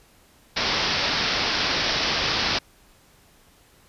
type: low-pass noise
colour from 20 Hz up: white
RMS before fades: -24 dBFS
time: 0.56-2.59 s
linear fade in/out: 10 ms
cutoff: 5500 Hz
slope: 96 dB/octave
effects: pink hiss -56 dBFS RMS until 3.88 s + resampled to 32000 Hz